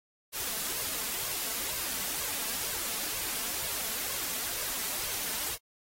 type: noise with flanger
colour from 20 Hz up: white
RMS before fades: -34 dBFS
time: 0.32-5.58 s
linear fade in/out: 50 ms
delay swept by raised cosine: 1.8 to 4.6 ms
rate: 2.1 Hz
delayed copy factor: +0.55
effects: AAC 48 kbps